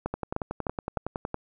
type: two click trains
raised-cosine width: 1 ms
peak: -14 / -16 dBFS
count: 4 / 14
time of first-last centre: 0.06-0.972 / 0.14-1.344 s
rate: 3.29 / 10.8 Hz
effects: none

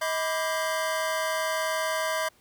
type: tone cluster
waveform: square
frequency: 635 / 992 / 1176 / 1594 / 2073 Hz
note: D#5 / B5 / D6 / G6 / C7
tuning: +35 / +7 / +2 / +28 / -17 cents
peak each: -30 / -34 / -35 / -34 / -38 dBFS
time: 0.01-2.29 s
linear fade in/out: 10 ms
effects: pink hiss -61 dBFS RMS until 2.4 s + high-pass 60 Hz 12 dB/octave

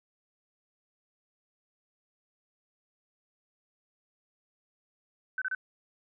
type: tone bursts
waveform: sine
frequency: 1522 Hz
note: F#6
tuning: 48 cents sharp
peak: -29 dBFS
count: 3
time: 5.38-5.549 s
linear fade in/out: 2 ms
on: 37 ms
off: 29 ms
effects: none

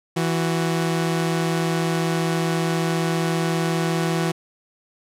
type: tone pair together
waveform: sawtooth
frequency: 164.81 / 369.5 Hz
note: E3 / F#4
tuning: 0 / -2 cents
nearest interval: octave + major second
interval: 1398 cents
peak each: -17 / -22 dBFS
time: 0.16-4.32 s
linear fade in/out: 10 ms
effects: low-pass 12000 Hz 12 dB/octave

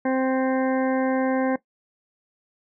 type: harmonic tone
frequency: 261.7 Hz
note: C4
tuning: in tune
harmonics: 1 / 2 / 3 / 4 / 6 / 7 / 8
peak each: -22 / -25 / -29 / -35 / -35 / -38 / -41 dBFS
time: 0.05-1.56 s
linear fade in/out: 5 ms
effects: noise-tail reverb RT60 0.1 s tail -17 dB re dry

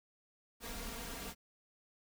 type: noise with comb filter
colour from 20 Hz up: pink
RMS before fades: -44 dBFS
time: 0.6-1.35 s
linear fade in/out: 50 ms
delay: 4.3 ms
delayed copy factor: +1
effects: none

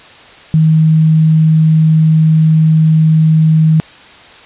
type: tone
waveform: sine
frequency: 158.2 Hz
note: D#3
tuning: 29 cents sharp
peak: -5 dBFS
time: 0.54-3.8 s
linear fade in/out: 0 ms
effects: white hiss -37 dBFS RMS until 4.45 s + resampled to 8000 Hz

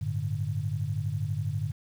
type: chord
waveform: sine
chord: G suspended second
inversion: none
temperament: just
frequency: 98 / 110.25 / 147 Hz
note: G2 / A2 / D3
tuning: 0 / +4 / +2 cents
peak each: -32 dBFS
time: 0.01-1.72 s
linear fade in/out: 10 ms
effects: 9-bit

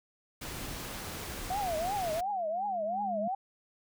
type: noise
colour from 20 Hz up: pink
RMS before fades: -40 dBFS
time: 0.41-2.21 s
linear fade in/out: 10 ms
type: tone with vibrato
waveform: sine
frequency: 717 Hz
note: F5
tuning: 45 cents sharp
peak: -30 dBFS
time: 1.5-3.35 s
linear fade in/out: 5 ms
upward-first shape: triangle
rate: 2.8 Hz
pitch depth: 280 cents each way
type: tone with exponential growth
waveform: sine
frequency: 205.5 Hz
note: G#3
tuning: 18 cents flat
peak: -34 dBFS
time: 1.8-3.28 s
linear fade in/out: 5 ms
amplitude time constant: 320 ms
effects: none

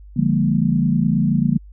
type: chord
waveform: sine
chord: Bb dominant seventh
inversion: first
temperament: equal with one note detuned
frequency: 146.83 / 174.61 / 203.1 / 233.1 Hz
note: D3 / F3 / Ab3 / Bb3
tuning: 0 / 0 / -38 / 0 cents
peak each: -20 dBFS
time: 0.16-1.58 s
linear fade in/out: 10 ms
effects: added 50 Hz sine -38 dBFS peak until 1.72 s

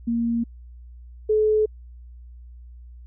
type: tone pair in turn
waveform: sine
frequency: 233.1 / 429.7 Hz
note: A#3 / A4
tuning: 0 / -41 cents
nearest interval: major seventh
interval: 1059 cents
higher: second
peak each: -20 / -16 dBFS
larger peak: second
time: 0.07-0.44 / 1.29-1.66 s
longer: neither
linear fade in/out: 10 ms
effects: added 60 Hz sine -40 dBFS peak until 3.06 s

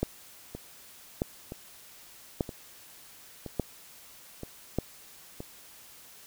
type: two click trains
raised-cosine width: 2 ms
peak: -24 / -13 dBFS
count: 6 / 5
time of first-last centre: 0.55-5.404 / 0.03-4.786 s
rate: 1.03 / 0.841 Hz
effects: white hiss -52 dBFS RMS until 6.26 s

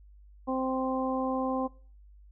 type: harmonic tone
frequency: 261.1 Hz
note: C4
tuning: 3 cents flat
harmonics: 1 / 2 / 3 / 4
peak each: -30 / -33 / -35 / -36 dBFS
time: 0.47-1.68 s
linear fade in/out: 20 ms
effects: noise-tail reverb RT60 0.4 s tail -20 dB re dry + added 50 Hz sine -51 dBFS peak until 2.31 s

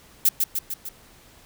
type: noise with echo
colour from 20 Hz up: violet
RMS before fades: -17 dBFS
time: 0.25-0.29 s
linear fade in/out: 5 ms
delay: 150 ms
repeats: 4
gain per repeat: -4 dB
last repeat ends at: 0.89 s
effects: pink hiss -52 dBFS RMS until 1.45 s

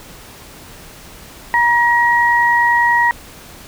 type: tone pair together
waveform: sine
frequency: 950 / 1900 Hz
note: A#5 / A#6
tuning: +33 / +33 cents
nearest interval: octave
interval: 1200 cents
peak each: -13 dBFS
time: 1.54-3.11 s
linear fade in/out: 0 ms
effects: pink hiss -38 dBFS RMS until 3.67 s

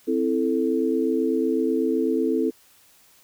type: chord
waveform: sine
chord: A minor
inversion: first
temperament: equal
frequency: 261.6 / 329.6 / 440 Hz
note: C4 / E4 / A4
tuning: 0 / 0 / 0 cents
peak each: -24 dBFS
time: 0.07-2.51 s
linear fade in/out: 20 ms
effects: white hiss -56 dBFS RMS until 3.23 s

